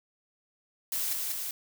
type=noise with echo; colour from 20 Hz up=blue; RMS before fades=-31 dBFS; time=0.92-1.13 s; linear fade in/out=2 ms; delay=190 ms; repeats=2; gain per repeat=-2 dB; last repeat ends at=1.51 s; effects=none